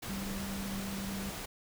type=tone in noise; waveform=sine; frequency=196 Hz; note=G3; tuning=in tune; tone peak=-37 dBFS; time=0.09-1.3 s; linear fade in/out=10 ms; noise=pink; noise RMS=-41 dBFS; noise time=0.02-1.46 s; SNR=+1 dB; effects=none